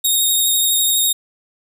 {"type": "tone with vibrato", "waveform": "10% pulse", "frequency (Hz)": 3729, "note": "A#7", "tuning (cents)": 0, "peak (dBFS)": -7, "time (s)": [0.04, 1.13], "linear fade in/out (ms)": 10, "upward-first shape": "triangle", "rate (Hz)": 12, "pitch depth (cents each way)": 29, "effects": []}